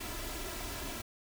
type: noise with comb filter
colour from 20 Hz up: pink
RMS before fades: -40 dBFS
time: 0-1.02 s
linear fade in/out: 10 ms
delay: 3 ms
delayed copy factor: +0.65
effects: none